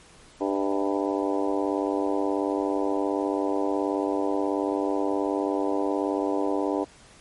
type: harmonic tone with a mistuned harmonic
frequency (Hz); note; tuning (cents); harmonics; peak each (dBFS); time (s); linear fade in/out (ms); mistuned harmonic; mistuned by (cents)
98.6; G2; +11; 3 / 4 / 5 / 6 / 7 / 8 / 9 / 10; -27 / -29 / -31 / -33 / -34 / -35 / -36 / -37; 0.4-6.85; 20; 7; -52
effects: pink hiss -52 dBFS RMS until 7.2 s + MP3 48 kbps